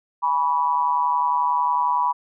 sine tone with amplitude modulation, 982 Hz, B5, 10 cents flat, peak -14 dBFS, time 0.22-2.13 s, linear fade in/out 20 ms, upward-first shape sine, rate 151 Hz, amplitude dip 80%, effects none

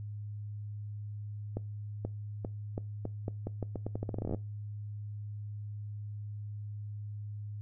accelerating click train, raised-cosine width 2 ms, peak -22 dBFS, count 23, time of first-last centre 1.57-4.347 s, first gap 480 ms, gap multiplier 0.83, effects noise-tail reverb RT60 0.3 s tail -22 dB re dry + added 104 Hz sine -38 dBFS peak until 7.61 s

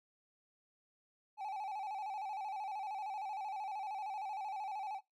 triangle tone with vibrato, 810 Hz, G#5, 43 cents flat, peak -37 dBFS, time 1.37-5.01 s, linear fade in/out 50 ms, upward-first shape square, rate 13 Hz, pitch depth 84 cents each way, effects noise-tail reverb RT60 0.2 s tail -23 dB re dry

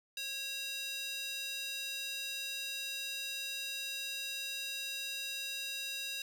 square tone with high-pass filter, 547 Hz, C#5, 23 cents flat, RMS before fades -40 dBFS, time 0.17-6.22 s, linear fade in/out 2 ms, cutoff 3200 Hz, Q 2.4, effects none

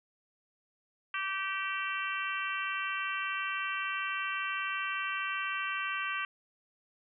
harmonic tone, 387.4 Hz, G4, 20 cents flat, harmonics 3 / 4 / 5 / 6 / 7 / 8, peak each -37 / -37 / -41 / -41 / -38 / -45 dBFS, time 1.14-6.25 s, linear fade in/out 2 ms, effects none

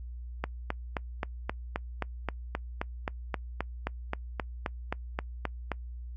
click train, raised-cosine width 0.5 ms, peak -15 dBFS, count 21, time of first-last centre 0.44-5.717 s, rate 3.79 Hz, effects noise-tail reverb RT60 0.1 s tail -25 dB re dry + added 60 Hz sine -38 dBFS peak until 6.16 s

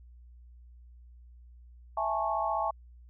sine chord, A major seventh, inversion second, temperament just, 660 / 825 / 880 / 1100 Hz, E5 / G#5 / A5 / C#6, +2 / -12 / 0 / -14 cents, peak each -33 dBFS, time 1.97-2.71 s, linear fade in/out 5 ms, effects added 60 Hz sine -50 dBFS peak until 3.09 s

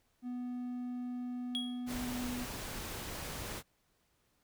triangle tone, 246.9 Hz, B3, in tune, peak -35 dBFS, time 0.22-2.47 s, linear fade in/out 50 ms
triangle tone with exponential decay, 3309 Hz, G#7, 7 cents flat, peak -30 dBFS, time 1.55-1.9 s, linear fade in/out 0 ms, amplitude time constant 75 ms
pink noise, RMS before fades -42 dBFS, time 1.86-3.63 s, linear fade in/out 50 ms
effects pink hiss -75 dBFS RMS until 4.43 s

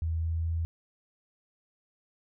sine tone with pitch steps, 81.5 / 82.02 / 82.54 Hz, E2 / E2 / E2, -19 / -8 / +3 cents, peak -27 dBFS, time 0.02-0.65 s, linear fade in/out 0 ms, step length 210 ms, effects none

